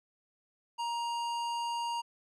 sine tone with hard clipping, 940 Hz, A#5, 14 cents sharp, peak -34 dBFS, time 0.78-2.02 s, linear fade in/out 20 ms, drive 17 dB, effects low-pass 9000 Hz 12 dB/octave

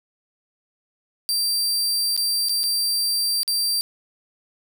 sawtooth tone with dropouts, 4700 Hz, D8, 1 cent sharp, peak -17 dBFS, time 1.29-3.81 s, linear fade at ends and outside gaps 0 ms, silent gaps 2.165-2.176 / 2.486-2.494 / 2.633-2.638 / 3.432-3.478 s, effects none

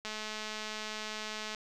click train, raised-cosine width 0.2 ms, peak -22 dBFS, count 323, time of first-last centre 0.05-1.548 s, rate 215 Hz, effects none

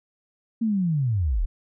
sine linear sweep, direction down, 233.1 to 30.87 Hz, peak -20 dBFS, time 0.61-1.46 s, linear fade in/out 10 ms, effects none

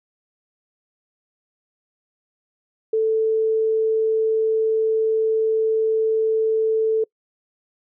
sine tone, 441.4 Hz, A4, 5 cents sharp, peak -16 dBFS, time 2.93-7.04 s, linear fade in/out 5 ms, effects noise-tail reverb RT60 0.1 s tail -26 dB re dry

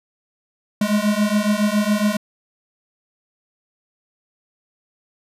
square beating tone pair, 205.6 / 212.8 Hz, G#3 / G#3, -17 / +42 cents, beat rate 7.2 Hz, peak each -20 dBFS, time 0.81-2.17 s, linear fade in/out 5 ms, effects resampled to 32000 Hz

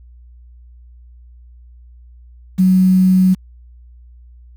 sine tone with quantisation, 186 Hz, F#3, 9 cents sharp, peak -8 dBFS, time 2.58-3.35 s, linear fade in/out 20 ms, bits 6, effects added 60 Hz sine -39 dBFS peak until 4.56 s

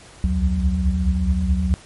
sine tone cluster, 64.8 / 69.5 / 78.9 / 184.4 Hz, C2 / C#2 / D#2 / F#3, -16 / +5 / +25 / -6 cents, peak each -22 dBFS, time 0.24-1.74 s, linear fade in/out 0 ms, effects pink hiss -45 dBFS RMS until 1.85 s + MP3 48 kbps

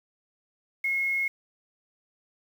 sine tone with quantisation, 2166 Hz, C#7, 41 cents flat, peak -24 dBFS, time 0.84-1.28 s, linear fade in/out 5 ms, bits 8, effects none

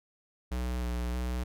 square tone with vibrato, 60.9 Hz, B1, 24 cents flat, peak -31 dBFS, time 0.51-1.44 s, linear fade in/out 10 ms, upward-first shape square, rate 1.6 Hz, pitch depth 22 cents each way, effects none

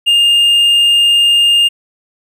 triangle tone, 2818 Hz, F7, 15 cents sharp, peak -5 dBFS, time 0.06-1.69 s, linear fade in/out 20 ms, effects none

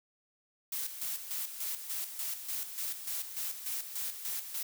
blue noise with tremolo, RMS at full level -36 dBFS, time 0.72-4.63 s, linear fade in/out 5 ms, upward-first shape square, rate 3.4 Hz, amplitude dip 60%, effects none

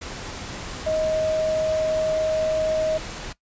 sine tone in noise, 629 Hz, D#5, 19 cents sharp, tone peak -20 dBFS, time 0.86-2.98 s, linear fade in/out 10 ms, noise pink, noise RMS -34 dBFS, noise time 0.01-3.33 s, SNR +11 dB, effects noise-tail reverb RT60 0.1 s tail -18 dB re dry + resampled to 16000 Hz

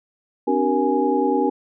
sine tone cluster, 263.2 / 293.7 / 382.7 / 470.9 / 832 Hz, C4 / D4 / G4 / A#4 / G#5, +10 / 0 / -42 / +18 / +3 cents, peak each -23 dBFS, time 0.47-1.5 s, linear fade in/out 10 ms, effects none

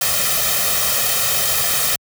white noise with comb filter, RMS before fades -18 dBFS, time 0.01-1.96 s, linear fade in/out 5 ms, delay 1.6 ms, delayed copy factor +0.8, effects high-pass 60 Hz 12 dB/octave

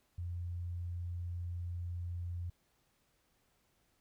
sine tone, 87.31 Hz, F2, in tune, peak -37 dBFS, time 0.18-2.5 s, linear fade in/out 5 ms, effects pink hiss -75 dBFS RMS until 4 s

